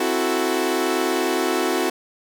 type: chord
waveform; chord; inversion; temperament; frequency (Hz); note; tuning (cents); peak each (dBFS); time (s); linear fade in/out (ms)
sawtooth; F# half-diminished seventh; second; equal; 261.6 / 329.6 / 370 / 440; C4 / E4 / F#4 / A4; 0 / 0 / 0 / 0; -23 / -21 / -19 / -23; 0-1.9; 5
effects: none